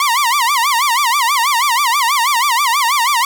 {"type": "tone with vibrato", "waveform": "sawtooth", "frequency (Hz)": 1040, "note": "C6", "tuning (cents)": -11, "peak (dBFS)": -8, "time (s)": [0, 3.25], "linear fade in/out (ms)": 2, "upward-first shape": "sine", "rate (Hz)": 6.2, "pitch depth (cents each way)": 230, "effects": []}